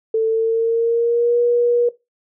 sine tone with pitch glide, 444.9 to 479.6 Hz, A4 to A#4, +19 to +49 cents, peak -13 dBFS, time 0.14-1.89 s, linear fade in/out 5 ms, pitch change +130 cents, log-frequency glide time 0.27-1.4 s, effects noise-tail reverb RT60 0.2 s tail -17 dB re dry

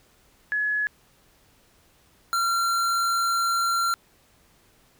sine / square tone pair in turn, 1696 / 1370.4 Hz, G#6 / F6, +36 / -33 cents, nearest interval major third, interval 369 cents, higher first, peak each -22 / -22 dBFS, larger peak neither, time 0.52-0.87 / 2.33-3.94 s, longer second, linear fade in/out 0 ms, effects pink hiss -60 dBFS RMS until 4.99 s

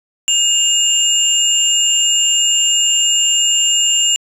sine tone pair together, 2841 / 7269 Hz, F7 / A#8, +29 / -45 cents, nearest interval octave + major third, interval 1626 cents, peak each -13 dBFS, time 0.28-4.16 s, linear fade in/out 0 ms, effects tanh soft clip ceiling -4 dBFS

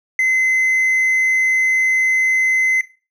triangle tone, 2051 Hz, C7, 35 cents flat, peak -10 dBFS, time 0.19-2.81 s, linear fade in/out 2 ms, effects noise-tail reverb RT60 0.3 s tail -17 dB re dry + tanh soft clip ceiling -7 dBFS

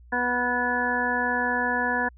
harmonic tone, 245.3 Hz, B3, 12 cents flat, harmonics 1 / 2 / 3 / 4 / 6 / 7, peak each -31 / -32 / -31 / -29 / -31 / -26 dBFS, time 0.12-2.09 s, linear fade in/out 10 ms, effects added 60 Hz sine -47 dBFS peak until 2.17 s

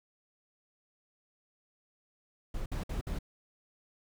brown noise bursts, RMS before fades -35 dBFS, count 4, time 2.54-3.188 s, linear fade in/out 5 ms, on 120 ms, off 56 ms, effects none

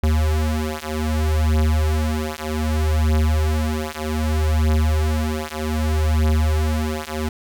square beating tone pair, 77 / 77.64 Hz, D#2 / D#2, -17 / -3 cents, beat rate 0.64 Hz, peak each -21 dBFS, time 0.03-7.29 s, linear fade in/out 5 ms, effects none

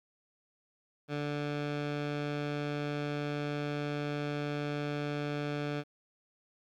15% pulse tone with low-pass filter, 146.4 Hz, D3, 5 cents flat, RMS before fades -35 dBFS, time 1.08-5.84 s, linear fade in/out 50 ms, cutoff 3600 Hz, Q 0.99, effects 11-bit

